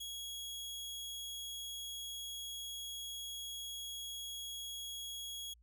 sawtooth tone, 3322 Hz, G#7, in tune, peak -39 dBFS, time 0-5.54 s, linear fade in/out 10 ms, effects added 58 Hz sine -62 dBFS peak until 5.62 s

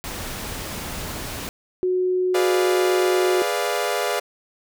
pink noise, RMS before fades -31 dBFS, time 0.04-1.49 s, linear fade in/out 0 ms
sine tone, 366.8 Hz, F#4, 15 cents flat, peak -18 dBFS, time 1.83-3.42 s, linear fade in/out 0 ms
sawtooth chord, G# diminished seventh, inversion none, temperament equal, 415.3 / 493.9 / 587.3 / 698.5 Hz, G#4 / B4 / D5 / F5, 0 / 0 / 0 / 0 cents, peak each -23 dBFS, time 2.34-4.2 s, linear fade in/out 10 ms
effects none

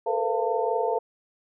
sine tone cluster, 436.5 / 460.7 / 502 / 688 / 898 Hz, A4 / A#4 / B4 / F5 / A5, -14 / -20 / +28 / -26 / +35 cents, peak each -29 dBFS, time 0.06-0.99 s, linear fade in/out 10 ms, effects none

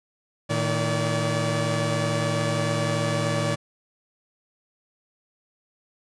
sawtooth tone cluster, 113.2 / 156.4 / 575 Hz, A2 / D#3 / D5, +50 / +9 / -37 cents, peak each -23 dBFS, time 0.49-3.56 s, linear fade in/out 20 ms, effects resampled to 22050 Hz

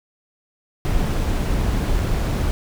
brown noise with dropouts, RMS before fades -20 dBFS, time 0.85-2.51 s, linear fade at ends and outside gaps 0 ms, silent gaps 1.992-1.997 s, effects none

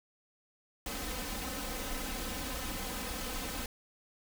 pink noise with comb filter, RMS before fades -38 dBFS, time 0.86-3.66 s, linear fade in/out 2 ms, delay 3.9 ms, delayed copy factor +0.85, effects none

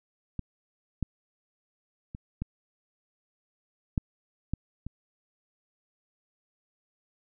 clicks, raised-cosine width 5 ms, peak -20 / -16 / -26 / -19 / -13 / -16 / -24 dBFS, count 7, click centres 0.393 / 1.027 / 2.149 / 2.42 / 3.978 / 4.536 / 4.866 s, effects none

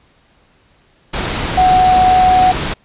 sine tone in noise, 740 Hz, F#5, in tune, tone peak -7 dBFS, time 1.57-2.52 s, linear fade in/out 10 ms, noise pink, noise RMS -19 dBFS, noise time 1.13-2.74 s, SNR +9 dB, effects pink hiss -53 dBFS RMS until 2.84 s + resampled to 8000 Hz

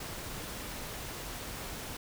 pink noise, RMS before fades -41 dBFS, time 0-1.97 s, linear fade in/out 5 ms, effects none

